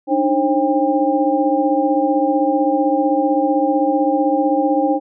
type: tone cluster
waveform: sine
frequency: 293.6 / 309.3 / 535 / 799 Hz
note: D4 / D#4 / C5 / G5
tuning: 0 / -10 / +38 / +33 cents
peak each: -19 dBFS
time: 0.07-5 s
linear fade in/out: 50 ms
effects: none